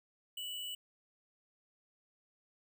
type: tone with sample-and-hold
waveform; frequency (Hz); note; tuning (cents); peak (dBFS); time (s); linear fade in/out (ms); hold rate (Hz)
sine; 2960; F#7; 0; -39; 0.37-0.75; 5; 11025
effects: none